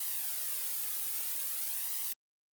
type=noise with flanger; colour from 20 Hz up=blue; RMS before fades=-35 dBFS; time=0-2.13 s; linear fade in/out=5 ms; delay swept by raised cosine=1 to 2.4 ms; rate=0.51 Hz; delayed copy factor=+0.65; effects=Opus 32 kbps